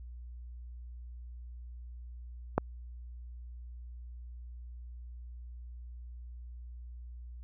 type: click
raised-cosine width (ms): 1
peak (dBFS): -11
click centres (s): 2.58
effects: added 60 Hz sine -43 dBFS peak until 7.43 s